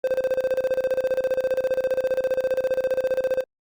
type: tone with tremolo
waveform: triangle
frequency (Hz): 519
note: C5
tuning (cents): -14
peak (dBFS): -16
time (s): 0.04-3.44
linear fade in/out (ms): 2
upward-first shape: square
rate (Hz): 15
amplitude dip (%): 80
effects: Opus 48 kbps